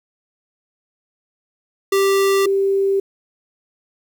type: tone pair in turn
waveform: square / sine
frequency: 392 / 392 Hz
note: G4 / G4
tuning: 0 / 0 cents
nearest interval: unison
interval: 0 cents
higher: neither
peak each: -14 dBFS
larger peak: neither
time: 1.92-2.46 / 2.46-3 s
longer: neither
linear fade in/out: 5 ms
effects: 8-bit